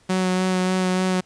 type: tone with vibrato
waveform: sawtooth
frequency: 185 Hz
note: F#3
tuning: in tune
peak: -15 dBFS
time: 0.09-1.21 s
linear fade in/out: 10 ms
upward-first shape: sine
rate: 3.4 Hz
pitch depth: 14 cents each way
effects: pink hiss -57 dBFS RMS until 1.25 s + resampled to 22050 Hz